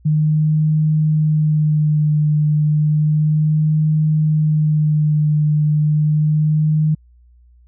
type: tone with vibrato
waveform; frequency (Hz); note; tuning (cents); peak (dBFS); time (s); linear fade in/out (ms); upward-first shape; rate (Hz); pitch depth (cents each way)
sine; 152.7; D#3; -32; -12; 0.05-6.95; 10; sine; 0.32; 21
effects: added 60 Hz sine -46 dBFS peak until 7.67 s